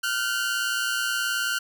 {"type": "tone pair together", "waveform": "sawtooth", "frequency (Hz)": [1404.3, 1523], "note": ["F6", "F#6"], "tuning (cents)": [9, 50], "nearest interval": "minor second", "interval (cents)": 141, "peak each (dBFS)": [-23, -24], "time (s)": [0.03, 1.59], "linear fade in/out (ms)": 10, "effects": []}